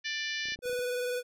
harmonic tone, 590 Hz, D5, 8 cents sharp, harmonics 3 / 4 / 5 / 6 / 7 / 8 / 9 / 10, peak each -36 / -38 / -40 / -42 / -43 / -44 / -45 / -46 dBFS, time 0.04-0.56 s, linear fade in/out 20 ms
clicks, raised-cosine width 2 ms, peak -39 dBFS, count 9, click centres 0.456 / 0.486 / 0.521 / 0.559 / 0.59 / 0.656 / 0.697 / 0.73 / 0.791 s
square tone with vibrato, 493.9 Hz, B4, in tune, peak -31 dBFS, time 0.62-1.23 s, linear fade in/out 50 ms, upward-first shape sine, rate 20 Hz, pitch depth 27 cents each way
effects none

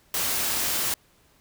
white noise, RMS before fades -26 dBFS, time 0.14-0.94 s, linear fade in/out 2 ms, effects pink hiss -61 dBFS RMS until 1.4 s

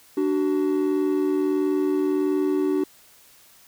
triangle tone pair together, 294.4 / 375.9 Hz, D4 / F#4, +4 / +27 cents, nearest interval major third, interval 423 cents, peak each -20 dBFS, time 0.17-2.84 s, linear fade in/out 5 ms, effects tanh soft clip ceiling -11 dBFS + white hiss -53 dBFS RMS until 3.67 s

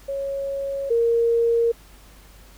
sine tone pair in turn, 552 / 465.1 Hz, C#5 / A#4, -7 / -4 cents, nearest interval minor third, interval 297 cents, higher first, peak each -24 / -16 dBFS, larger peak second, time 0.08-0.9 / 0.9-1.72 s, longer neither, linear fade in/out 10 ms, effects added 49 Hz sine -47 dBFS peak until 2.57 s + pink hiss -51 dBFS RMS until 2.57 s

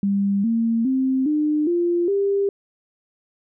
sine tone with pitch steps, 199.1 / 228.7 / 262.7 / 301.8 / 346.7 / 398.2 Hz, G3 / A#3 / C4 / D4 / F4 / G4, +27 / -33 / +7 / +47 / -13 / +27 cents, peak -17 dBFS, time 0.03-2.49 s, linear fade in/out 2 ms, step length 410 ms, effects none

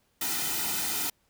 white noise with comb filter, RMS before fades -30 dBFS, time 0.21-1.1 s, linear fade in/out 5 ms, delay 1.8 ms, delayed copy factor -0.8, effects pink hiss -70 dBFS RMS until 1.29 s

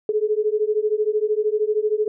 sine beating tone pair, 420 / 433 Hz, G#4 / A4, +19 / -28 cents, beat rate 13 Hz, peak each -21 dBFS, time 0.09-2.08 s, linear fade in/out 2 ms, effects none

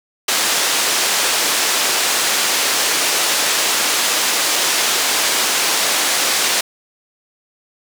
white band-pass noise, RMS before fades -17 dBFS, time 0.28-6.61 s, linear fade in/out 5 ms, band 330 to 7500 Hz, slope 12 dB/octave, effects none

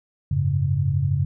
sine chord, F# suspended second, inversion none, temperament equal with one note detuned, 91.65 / 103.83 / 138.59 Hz, F#2 / G#2 / C#3, -16 / 0 / 0 cents, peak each -24 / -25 / -21 dBFS, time 0.31-1.25 s, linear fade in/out 5 ms, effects none

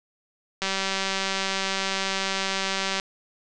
click train, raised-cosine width 0.2 ms, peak -9 dBFS, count 460, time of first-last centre 0.62-2.998 s, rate 193 Hz, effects resampled to 22050 Hz

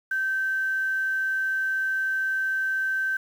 sine tone with quantisation, 1551 Hz, G6, 19 cents flat, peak -23 dBFS, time 0.11-3.17 s, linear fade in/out 5 ms, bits 8, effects none

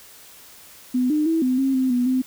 sine tone with pitch steps, 251.5 / 303 / 325.3 / 255 / 268.5 / 259.9 / 245.9 / 257.8 Hz, B3 / D#4 / E4 / C4 / C4 / C4 / B3 / C4, +32 / -46 / -23 / -44 / +45 / -11 / -7 / -26 cents, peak -17 dBFS, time 0.94-2.22 s, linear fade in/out 10 ms, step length 160 ms, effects white hiss -46 dBFS RMS until 2.26 s

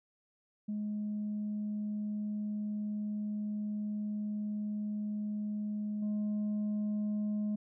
sine tone with level steps, 209.7 Hz, G#3, 17 cents sharp, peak -32 / -28 dBFS, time 0.68-7.56 s, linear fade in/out 10 ms, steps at 6.02 s, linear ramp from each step 5 ms, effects tanh soft clip ceiling -30 dBFS

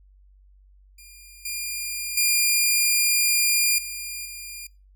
10% pulse tone with level steps, 2407 Hz, D7, 42 cents sharp, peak -36 / -19 / -9 / -22 / -26 dBFS, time 0.98-4.67 s, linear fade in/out 5 ms, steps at 1.45 / 2.17 / 3.78 / 4.25 s, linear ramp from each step 5 ms, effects noise-tail reverb RT60 0.3 s tail -25 dB re dry + added 48 Hz sine -51 dBFS peak until 4.95 s

